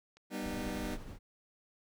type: clicks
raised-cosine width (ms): 0.2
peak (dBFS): -41 / -38 / -34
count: 3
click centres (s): 0.17 / 0.487 / 0.606
type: chord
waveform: sawtooth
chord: G augmented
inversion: none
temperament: just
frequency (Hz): 196 / 245 / 306.2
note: G3 / B3 / D#4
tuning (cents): 0 / -14 / -28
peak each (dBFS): -37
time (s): 0.3-0.98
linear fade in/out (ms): 50
type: noise with tremolo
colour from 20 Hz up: brown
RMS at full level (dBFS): -43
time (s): 0.41-1.19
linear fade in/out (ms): 50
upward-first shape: sine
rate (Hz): 12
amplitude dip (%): 25
effects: none